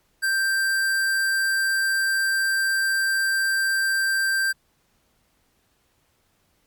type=tone with hard clipping; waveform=sine; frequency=1573 Hz; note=G6; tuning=6 cents sharp; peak=-21 dBFS; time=0.22-4.53 s; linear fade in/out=20 ms; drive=18 dB; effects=pink hiss -66 dBFS RMS until 6.66 s + MP3 96 kbps